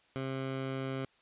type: tone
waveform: 15% pulse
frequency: 133.4 Hz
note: C3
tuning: 34 cents sharp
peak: -28 dBFS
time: 0.16-1.05 s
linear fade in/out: 0 ms
effects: white hiss -67 dBFS RMS until 1.21 s + resampled to 8000 Hz